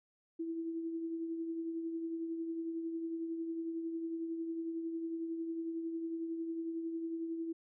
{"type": "tone with tremolo", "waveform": "sine", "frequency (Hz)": 329.6, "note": "E4", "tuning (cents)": 0, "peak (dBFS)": -34, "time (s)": [0.39, 7.53], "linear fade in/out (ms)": 10, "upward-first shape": "triangle", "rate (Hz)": 11, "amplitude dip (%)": 45, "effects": []}